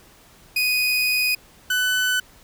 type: tone pair in turn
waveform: 30% pulse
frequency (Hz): 2491 / 1499.7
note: D#7 / F#6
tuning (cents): +1 / +23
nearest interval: major sixth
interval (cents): 878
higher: first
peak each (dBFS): -16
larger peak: neither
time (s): 0.56-1.35 / 1.7-2.2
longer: first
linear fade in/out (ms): 5
effects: pink hiss -51 dBFS RMS until 2.43 s